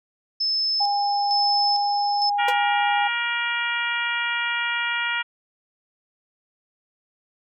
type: tone with tremolo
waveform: sine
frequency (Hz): 5240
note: E8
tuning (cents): -11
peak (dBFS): -20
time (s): 0.4-2.3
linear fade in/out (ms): 10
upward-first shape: square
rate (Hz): 1.1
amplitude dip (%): 60
type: tone with pitch glide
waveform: sine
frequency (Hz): 810 to 819.4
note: G#5 to G#5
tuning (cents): -43 to -24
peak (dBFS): -20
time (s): 0.8-3.08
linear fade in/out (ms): 10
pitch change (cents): +19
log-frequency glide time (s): 1.33-2.76
type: harmonic tone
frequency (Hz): 473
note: A#4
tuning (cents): +25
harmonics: 2 / 3 / 4 / 5 / 6 / 7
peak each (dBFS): -31 / -27 / -28 / -29 / -31 / -34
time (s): 2.38-5.23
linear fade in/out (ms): 20
type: tone with exponential decay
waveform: sawtooth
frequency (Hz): 500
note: B4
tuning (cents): +21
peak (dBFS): -18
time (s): 2.48-2.56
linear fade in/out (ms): 5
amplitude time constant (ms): 16
effects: none